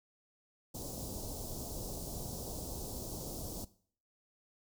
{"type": "band-stop noise", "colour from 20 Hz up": "pink", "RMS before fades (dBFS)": -42, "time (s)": [0.74, 3.65], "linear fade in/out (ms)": 10, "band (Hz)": [760, 4900], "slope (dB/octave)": 24, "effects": ["noise-tail reverb RT60 0.5 s tail -18 dB re dry"]}